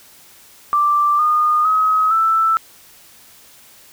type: tone with pitch steps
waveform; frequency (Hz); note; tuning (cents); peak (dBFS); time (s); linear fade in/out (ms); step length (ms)
sine; 1176 / 1223.1 / 1272.1 / 1323.1; D6 / D#6 / D#6 / E6; +2 / -30 / +38 / +6; -12; 0.73-2.57; 0; 460
effects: white hiss -46 dBFS RMS until 3.92 s